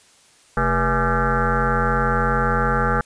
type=tone with frequency modulation; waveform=sine; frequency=659.3 Hz; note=E5; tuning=in tune; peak=-16 dBFS; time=0.57-3.01 s; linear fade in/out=2 ms; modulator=176 Hz; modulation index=5.2; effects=white hiss -53 dBFS RMS until 3.05 s + resampled to 22050 Hz